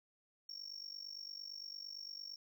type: tone with amplitude modulation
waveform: triangle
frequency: 5500 Hz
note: F8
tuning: 27 cents flat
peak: -40 dBFS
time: 0.49-2.36 s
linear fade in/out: 5 ms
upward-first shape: sine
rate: 48.8 Hz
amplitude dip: 90%
effects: tanh soft clip ceiling -37 dBFS